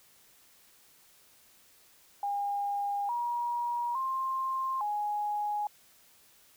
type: tone with pitch steps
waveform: sine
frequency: 809 / 955 / 1056 / 832 Hz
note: G#5 / A#5 / C6 / G#5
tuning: -46 / +42 / +16 / +3 cents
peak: -29 dBFS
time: 2.23-5.67 s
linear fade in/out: 2 ms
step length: 860 ms
effects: white hiss -61 dBFS RMS until 6.56 s